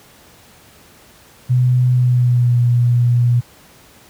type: tone with pitch glide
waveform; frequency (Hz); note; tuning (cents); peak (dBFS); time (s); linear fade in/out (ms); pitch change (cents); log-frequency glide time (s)
sine; 125.4 to 120.99; B2 to B2; +27 to -35; -10; 1.49-3.41; 20; -62; 1.92-2.58
effects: pink hiss -46 dBFS RMS until 4.09 s + high-pass 60 Hz 12 dB/octave